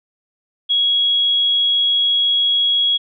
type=tone; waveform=sine; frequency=3322 Hz; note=G#7; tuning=in tune; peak=-13 dBFS; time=0.69-2.98 s; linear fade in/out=20 ms; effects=none